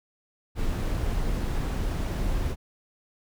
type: noise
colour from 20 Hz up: brown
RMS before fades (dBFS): -27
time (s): 0.55-2.56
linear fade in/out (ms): 50
effects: none